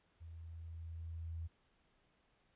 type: tone with level ramp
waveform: sine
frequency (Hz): 82.41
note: E2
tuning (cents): 0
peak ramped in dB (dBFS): -49 to -40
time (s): 0.2-1.48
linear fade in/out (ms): 20
effects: pink hiss -75 dBFS RMS until 2.55 s + resampled to 8000 Hz